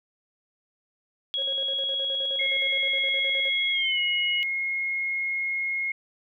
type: tone with pitch glide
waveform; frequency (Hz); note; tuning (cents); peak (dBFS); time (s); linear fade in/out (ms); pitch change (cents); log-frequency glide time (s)
sine; 3322 to 2909; G#7 to F#7; 0 to -30; -25; 1.34-4.43; 0; -230; 3.72-4
type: tone with tremolo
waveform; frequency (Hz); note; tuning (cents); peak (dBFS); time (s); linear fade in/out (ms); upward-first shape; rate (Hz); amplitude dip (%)
triangle; 543; C#5; -36; -32; 1.37-3.5; 20; square; 9.6; 75
type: tone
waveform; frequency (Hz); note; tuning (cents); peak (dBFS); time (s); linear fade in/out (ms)
sine; 2155; C#7; -49; -25; 2.39-5.92; 5
effects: none